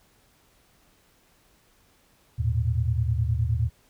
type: tone cluster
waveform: sine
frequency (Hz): 78.6 / 108.1 / 117.7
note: D#2 / A2 / A#2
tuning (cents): +18 / -30 / +17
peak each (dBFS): -26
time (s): 2.38-3.7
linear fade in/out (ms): 20
effects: pink hiss -62 dBFS RMS until 3.89 s